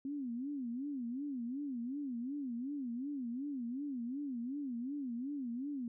sine tone with vibrato, 260.8 Hz, C4, 5 cents flat, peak -37 dBFS, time 0.05-5.88 s, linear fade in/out 2 ms, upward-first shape sine, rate 2.7 Hz, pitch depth 200 cents each way, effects none

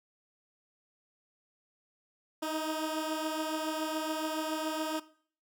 15% pulse beating tone pair, 311.9 / 319 Hz, D#4 / D#4, +4 / +43 cents, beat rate 7.1 Hz, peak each -27 / -32 dBFS, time 2.42-5 s, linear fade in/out 10 ms, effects noise-tail reverb RT60 0.5 s tail -18 dB re dry

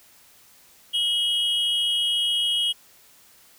triangle tone pair together, 2925 / 3259 Hz, F#7 / G#7, -21 / -33 cents, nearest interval major second, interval 188 cents, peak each -22 dBFS, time 0.93-2.73 s, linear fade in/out 20 ms, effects white hiss -54 dBFS RMS until 3.58 s

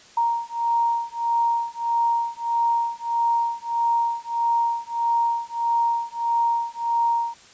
sine beating tone pair, 932.3 / 933.9 Hz, A#5 / A#5, 0 / +3 cents, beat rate 1.6 Hz, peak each -23 dBFS, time 0.17-7.34 s, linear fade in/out 5 ms, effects white hiss -49 dBFS RMS until 7.53 s + resampled to 16000 Hz

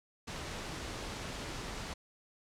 pink noise, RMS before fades -41 dBFS, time 0.27-1.94 s, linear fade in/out 10 ms, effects low-pass 7000 Hz 12 dB/octave

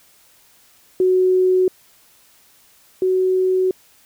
sine tone pair in turn, 370 / 372.6 Hz, F#4 / F#4, 0 / +12 cents, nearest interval unison, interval 12 cents, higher second, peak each -12 / -14 dBFS, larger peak first, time 1-1.68 / 3.02-3.71 s, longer second, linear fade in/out 2 ms, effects white hiss -53 dBFS RMS until 4.05 s

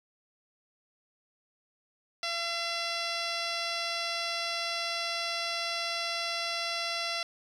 10% pulse tone with low-pass filter, 679 Hz, F5, 49 cents flat, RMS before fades -33 dBFS, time 2.23-7.23 s, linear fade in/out 2 ms, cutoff 5800 Hz, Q 3.7, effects 10-bit

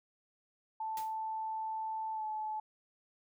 sine tone with pitch glide, 880 to 862.9 Hz, A5 to A5, 0 to -34 cents, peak -35 dBFS, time 0.8-2.6 s, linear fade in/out 5 ms, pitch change -34 cents, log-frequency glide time 2.13-2.24 s
white noise with exponential decay, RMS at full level -44 dBFS, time 0.97-1.18 s, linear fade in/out 2 ms, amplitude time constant 44 ms
effects none

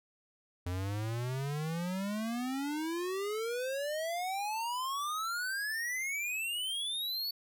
square exponential sweep, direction up, 87.31 to 4505 Hz, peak -34 dBFS, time 0.66-7.31 s, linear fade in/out 5 ms, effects none

